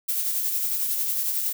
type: noise with tremolo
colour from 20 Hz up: violet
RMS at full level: -24 dBFS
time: 0.08-1.53 s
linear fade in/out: 10 ms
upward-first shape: triangle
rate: 11 Hz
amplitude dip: 40%
effects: none